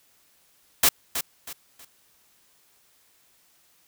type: noise with echo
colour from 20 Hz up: white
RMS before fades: -17 dBFS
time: 0.83-0.89 s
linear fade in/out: 5 ms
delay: 320 ms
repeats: 3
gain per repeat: -10 dB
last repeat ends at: 1.85 s
effects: white hiss -62 dBFS RMS until 3.87 s